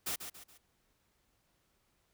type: noise with echo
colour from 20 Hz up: white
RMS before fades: -36 dBFS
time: 0.06-0.16 s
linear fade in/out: 10 ms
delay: 140 ms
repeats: 3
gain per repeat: -8 dB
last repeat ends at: 0.58 s
effects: pink hiss -75 dBFS RMS until 2.13 s